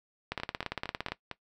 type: two click trains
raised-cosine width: 0.3 ms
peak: -20 / -16 dBFS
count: 5 / 15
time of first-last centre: 0.4-1.313 / 0.32-1.12 s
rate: 4.38 / 17.5 Hz
effects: noise-tail reverb RT60 0.1 s tail -17 dB re dry